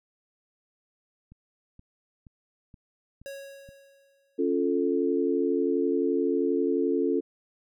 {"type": "click train", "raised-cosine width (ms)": 5, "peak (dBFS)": -37, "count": 6, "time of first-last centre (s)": [1.32, 3.69], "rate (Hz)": 2.11}
{"type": "tone with exponential decay", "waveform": "square", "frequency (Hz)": 552, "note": "C#5", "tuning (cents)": -7, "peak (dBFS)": -36, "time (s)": [3.26, 4.55], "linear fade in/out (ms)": 0, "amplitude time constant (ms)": 280}
{"type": "chord", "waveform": "sine", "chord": "Db augmented", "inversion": "none", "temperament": "equal", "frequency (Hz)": [277.2, 349.2, 440], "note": ["Db4", "F4", "A4"], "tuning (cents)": [0, 0, 0], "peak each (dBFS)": -27, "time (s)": [4.38, 7.21], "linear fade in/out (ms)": 20}
{"effects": []}